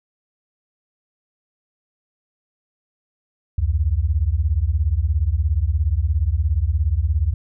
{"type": "beating tone pair", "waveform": "sine", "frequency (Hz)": [68.2, 85.2], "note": ["C#2", "F2"], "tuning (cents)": [-28, -42], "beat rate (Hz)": 17, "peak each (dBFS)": -19, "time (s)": [3.58, 7.34], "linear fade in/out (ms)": 5, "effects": []}